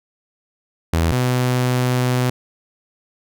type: tone pair in turn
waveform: sawtooth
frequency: 82.41 / 125.63 Hz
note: E2 / B2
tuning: 0 / +30 cents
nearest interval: perfect fifth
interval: 730 cents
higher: second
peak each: -11 / -12 dBFS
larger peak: first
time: 0.93-1.12 / 1.12-2.3 s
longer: second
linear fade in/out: 5 ms
effects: none